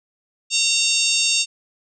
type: harmonic tone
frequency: 917 Hz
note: A#5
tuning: 29 cents flat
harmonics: 3 / 4 / 5 / 6 / 7 / 8 / 9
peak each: -22 / -23 / -24 / -25 / -25 / -26 / -27 dBFS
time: 0.5-1.46 s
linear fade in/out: 50 ms
effects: none